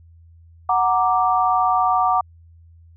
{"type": "chord", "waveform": "sine", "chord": "Gb augmented", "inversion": "none", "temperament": "equal", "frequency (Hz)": [740, 932.3, 1174.7], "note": ["Gb5", "Bb5", "D6"], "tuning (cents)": [0, 0, 0], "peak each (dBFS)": [-18, -22, -19], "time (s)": [0.69, 2.21], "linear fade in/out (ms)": 5, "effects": ["added 83 Hz sine -45 dBFS peak until 2.96 s"]}